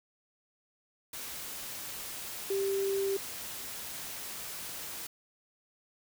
sine tone in noise, 392 Hz, G4, in tune, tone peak -28 dBFS, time 2.5-3.17 s, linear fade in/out 5 ms, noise white, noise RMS -41 dBFS, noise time 1.13-5.07 s, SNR +10 dB, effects none

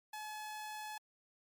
sawtooth tone, 854 Hz, G#5, 48 cents sharp, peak -39 dBFS, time 0.13-0.98 s, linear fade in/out 5 ms, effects MP3 96 kbps

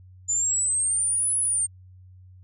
sine exponential two-way sweep, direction up then down, 7040 to 10340 to 8580 Hz, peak -21 dBFS, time 0.28-1.67 s, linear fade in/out 20 ms, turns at 1.39 s, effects added 92 Hz sine -46 dBFS peak until 2.43 s

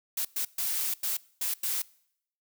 blue noise bursts at uneven times, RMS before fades -30 dBFS, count 6, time 0.17-0.25 / 0.36-0.45 / 0.58-0.94 / 1.03-1.17 / 1.41-1.54 / 1.63-1.82 s, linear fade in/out 5 ms, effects noise-tail reverb RT60 0.7 s tail -23 dB re dry

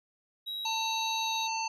triangle tone with pitch glide, 3850 to 3821 Hz, B7 to A#7, -45 to +42 cents, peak -33 dBFS, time 0.46-1.48 s, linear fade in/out 20 ms, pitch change -13 cents, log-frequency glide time 1.18-1.33 s
harmonic tone, 894 Hz, A5, 27 cents sharp, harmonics 1 / 3 / 5 / 7, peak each -32 / -37 / -39 / -40 dBFS, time 0.65-1.68 s, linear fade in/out 5 ms
effects none

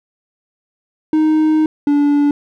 triangle tone pair in turn, 311.1 / 289.1 Hz, D#4 / D4, 0 / -27 cents, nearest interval minor second, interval 127 cents, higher first, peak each -8 dBFS, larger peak neither, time 1.13-1.66 / 1.87-2.31 s, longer first, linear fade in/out 2 ms, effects none

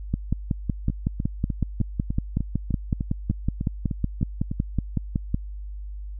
two click trains, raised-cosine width 5 ms, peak -10 / -14 dBFS, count 29 / 13, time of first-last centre 0.14-5.344 / 0.9-4.514 s, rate 5.38 / 3.32 Hz, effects added 50 Hz sine -32 dBFS peak until 6.19 s

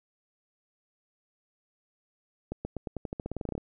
accelerating click train, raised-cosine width 2 ms, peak -20 dBFS, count 17, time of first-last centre 2.52-3.579 s, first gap 130 ms, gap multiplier 0.9, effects none

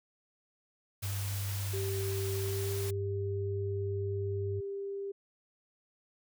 white noise, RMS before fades -42 dBFS, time 1.02-2.91 s, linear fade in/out 10 ms
sine tone, 98.8 Hz, G2, 14 cents sharp, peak -33 dBFS, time 1.02-4.61 s, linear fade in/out 20 ms
sine tone with pitch glide, 390 to 396.8 Hz, G4 to G4, -9 to +21 cents, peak -35 dBFS, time 1.73-5.12 s, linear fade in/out 10 ms, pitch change +30 cents, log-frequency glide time 2.43-2.74 s
effects none

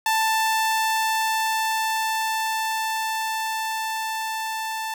sawtooth tone with level ramp, 884 Hz, A5, 8 cents sharp, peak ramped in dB -15 to -23 dBFS, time 0.06-4.94 s, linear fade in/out 2 ms, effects none

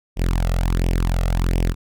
sawtooth tone with flanger, 43.29 Hz, F1, 14 cents flat, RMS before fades -19 dBFS, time 0.16-1.75 s, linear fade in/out 50 ms, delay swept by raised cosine 0.35 to 1.55 ms, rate 1.4 Hz, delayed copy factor +0.75, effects none

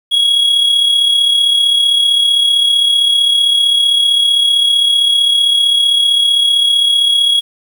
triangle tone with amplitude modulation, 3322 Hz, G#7, in tune, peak -5 dBFS, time 0.11-7.41 s, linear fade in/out 20 ms, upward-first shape sine, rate 35.5 Hz, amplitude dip 45%, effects 7-bit

